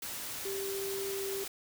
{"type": "tone in noise", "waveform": "sine", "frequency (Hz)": 392, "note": "G4", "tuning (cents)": 0, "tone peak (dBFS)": -35, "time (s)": [0.45, 1.44], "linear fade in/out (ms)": 5, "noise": "white", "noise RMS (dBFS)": -40, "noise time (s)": [0.02, 1.48], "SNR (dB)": 2, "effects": []}